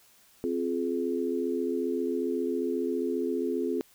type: chord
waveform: sine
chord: F minor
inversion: second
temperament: equal with one note detuned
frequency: 261.6 / 349.2 / 424 Hz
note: C4 / F4 / Ab4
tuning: 0 / 0 / +36 cents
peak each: -31 dBFS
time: 0.44-3.81 s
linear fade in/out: 0 ms
effects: white hiss -60 dBFS RMS until 3.94 s